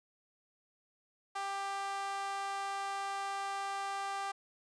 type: tone with high-pass filter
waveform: sawtooth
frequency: 394.8 Hz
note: G4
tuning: 12 cents sharp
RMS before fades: -38 dBFS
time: 1.35-4.32 s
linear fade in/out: 10 ms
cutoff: 930 Hz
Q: 5.3
effects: resampled to 22050 Hz